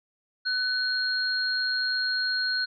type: tone pair together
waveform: sine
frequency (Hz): 1500 / 4243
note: F#6 / C8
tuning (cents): +23 / +23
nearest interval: octave + tritone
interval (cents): 1800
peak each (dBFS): -27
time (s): 0.45-2.66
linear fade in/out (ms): 20
effects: none